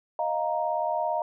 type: chord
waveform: sine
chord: Eb suspended second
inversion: none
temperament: just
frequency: 622.3 / 700 / 933.4 Hz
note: Eb5 / F5 / Bb5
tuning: 0 / +4 / +2 cents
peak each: -29 dBFS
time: 0.19-1.22 s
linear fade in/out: 2 ms
effects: none